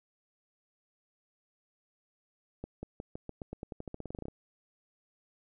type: accelerating click train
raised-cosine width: 2 ms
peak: -26 dBFS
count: 20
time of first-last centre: 2.64-4.283 s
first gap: 190 ms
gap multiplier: 0.9
effects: none